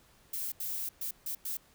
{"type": "noise bursts at uneven times", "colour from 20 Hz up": "violet", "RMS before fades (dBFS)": -36, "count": 5, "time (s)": [[0.33, 0.52], [0.6, 0.89], [1.01, 1.11], [1.26, 1.35], [1.45, 1.57]], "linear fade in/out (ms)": 5, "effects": ["pink hiss -63 dBFS RMS until 1.74 s"]}